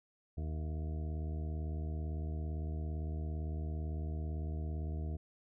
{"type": "harmonic tone with a mistuned harmonic", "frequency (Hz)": 77.78, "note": "D#2", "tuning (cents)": 0, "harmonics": [1, 2, 3, 4, 5, 6, 8, 9], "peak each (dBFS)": [-36, -44, -51, -51, -54, -57, -57, -59], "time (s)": [0.37, 5.17], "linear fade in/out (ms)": 10, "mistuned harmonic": 8, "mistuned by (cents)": 56, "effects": []}